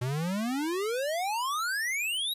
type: exponential sweep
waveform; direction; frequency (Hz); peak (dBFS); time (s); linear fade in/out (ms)
square; up; 120 to 3928; -29; 0.01-2.34; 10
effects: resampled to 32000 Hz + 11-bit